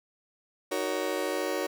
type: chord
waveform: 35% pulse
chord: D# minor seventh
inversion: none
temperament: just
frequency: 311.1 / 373.4 / 466.7 / 560 Hz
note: D#4 / F#4 / A#4 / C#5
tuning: 0 / +16 / +2 / +18 cents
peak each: -34 / -32 / -33 / -31 dBFS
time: 0.71-1.67 s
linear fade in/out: 10 ms
effects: none